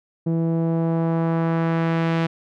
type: tone with low-pass filter sweep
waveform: sawtooth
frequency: 164.81 Hz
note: E3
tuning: in tune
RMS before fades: -21 dBFS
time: 0.26-2.27 s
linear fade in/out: 10 ms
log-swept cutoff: 390 to 3000 Hz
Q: 0.95
effects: none